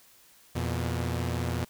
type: tone pair together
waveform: sawtooth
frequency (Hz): 84.86 / 120.1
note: F2 / B2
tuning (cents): -49 / -48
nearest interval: tritone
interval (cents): 601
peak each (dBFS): -27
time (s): 0.55-1.65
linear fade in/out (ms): 10
effects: white hiss -58 dBFS RMS until 1.69 s